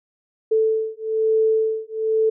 sine beating tone pair, 440 / 441.1 Hz, A4 / A4, 0 / +4 cents, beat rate 1.1 Hz, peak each -20 dBFS, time 0.51-2.3 s, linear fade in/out 10 ms, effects none

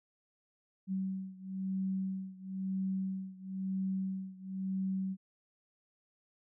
sine beating tone pair, 190 / 191 Hz, F#3 / G3, +46 / -45 cents, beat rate 1 Hz, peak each -36 / -38 dBFS, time 0.87-5.17 s, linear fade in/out 50 ms, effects none

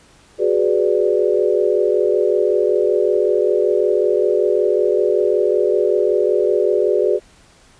sine chord, G# half-diminished seventh, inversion third, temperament equal, 370 / 415.3 / 493.9 / 587.3 Hz, F#4 / G#4 / B4 / D5, 0 / 0 / 0 / 0 cents, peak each -18 / -17 / -20 / -21 dBFS, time 0.38-7.2 s, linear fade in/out 50 ms, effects pink hiss -50 dBFS RMS until 7.79 s + resampled to 22050 Hz

